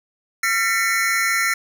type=tone cluster; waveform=square; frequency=1370 / 1804 / 1995 / 2215 Hz; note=F6 / A6 / B6 / C#7; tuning=-34 / +43 / +17 / -2 cents; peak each=-24 dBFS; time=0.43-1.54 s; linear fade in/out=5 ms; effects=none